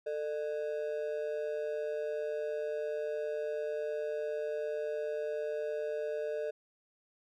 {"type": "ring-modulated tone", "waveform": "triangle", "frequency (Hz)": 523.3, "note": "C5", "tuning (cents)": 0, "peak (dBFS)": -28, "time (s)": [0.06, 6.51], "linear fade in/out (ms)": 10, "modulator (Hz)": 78.6, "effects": []}